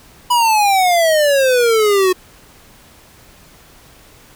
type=exponential sweep; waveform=square; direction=down; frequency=987.8 to 363.1 Hz; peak=-11 dBFS; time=0.3-2.13 s; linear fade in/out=10 ms; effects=pink hiss -45 dBFS RMS until 4.35 s